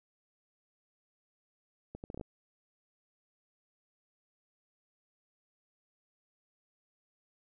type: accelerating click train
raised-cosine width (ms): 2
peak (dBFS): -29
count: 7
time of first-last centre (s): 1.95-2.212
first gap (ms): 89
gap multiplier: 0.7
effects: none